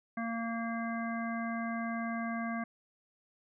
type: harmonic tone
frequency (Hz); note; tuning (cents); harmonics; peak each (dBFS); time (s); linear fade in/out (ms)
229.8; A#3; -25; 1 / 3 / 5 / 7 / 9; -35 / -40 / -42 / -43 / -45; 0.17-2.64; 5
effects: none